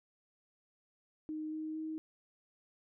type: tone with pitch steps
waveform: sine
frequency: 309.8 / 312.5 / 315.2 Hz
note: D#4 / D#4 / D#4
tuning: -7 / +8 / +23 cents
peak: -37 dBFS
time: 1.29-1.98 s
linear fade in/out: 0 ms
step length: 230 ms
effects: none